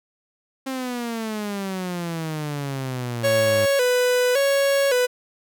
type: exponential sweep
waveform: sawtooth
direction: down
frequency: 268.1 to 101.2 Hz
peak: -22 dBFS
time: 0.66-3.66 s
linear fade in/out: 10 ms
type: tone with vibrato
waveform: 45% pulse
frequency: 525 Hz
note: C5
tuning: 6 cents sharp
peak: -17 dBFS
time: 3.23-5.07 s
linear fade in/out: 20 ms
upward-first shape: square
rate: 0.89 Hz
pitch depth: 96 cents each way
effects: none